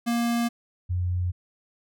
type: tone pair in turn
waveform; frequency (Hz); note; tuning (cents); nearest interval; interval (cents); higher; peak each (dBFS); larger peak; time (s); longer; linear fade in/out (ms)
square / sine; 235.4 / 89.54; A#3 / F2; +17 / +44; octave + perfect fourth; 1673; first; -23; neither; 0.06-0.49 / 0.89-1.32; neither; 20
effects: none